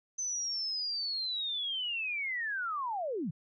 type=linear sweep; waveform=sine; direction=down; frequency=6160 to 130.81 Hz; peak=-32 dBFS; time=0.18-3.31 s; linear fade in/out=10 ms; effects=none